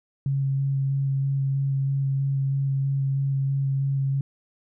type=tone with vibrato; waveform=sine; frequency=136.9 Hz; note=C#3; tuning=21 cents flat; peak=-21 dBFS; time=0.26-4.21 s; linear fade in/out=2 ms; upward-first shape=square; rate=3.1 Hz; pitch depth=9 cents each way; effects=none